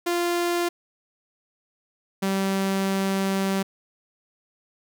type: tone pair in turn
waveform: sawtooth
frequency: 347.2 / 193.74 Hz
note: F4 / G3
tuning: -10 / -20 cents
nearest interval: minor seventh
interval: 1010 cents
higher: first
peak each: -18 dBFS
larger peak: neither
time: 0.06-0.69 / 2.22-3.63 s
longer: second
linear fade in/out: 10 ms
effects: none